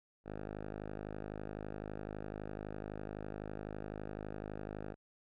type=tone with low-pass filter; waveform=5% pulse; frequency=51.91 Hz; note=G#1; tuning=in tune; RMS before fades=-44 dBFS; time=0.24-4.96 s; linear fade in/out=50 ms; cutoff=1300 Hz; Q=0.74; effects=none